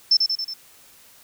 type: tone with echo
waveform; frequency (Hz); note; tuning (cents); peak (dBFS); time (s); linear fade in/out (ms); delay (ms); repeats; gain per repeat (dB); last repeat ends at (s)
sine; 5310; E8; +12; -12; 0.11-0.17; 5; 92; 4; -4; 0.538
effects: white hiss -51 dBFS RMS until 1.23 s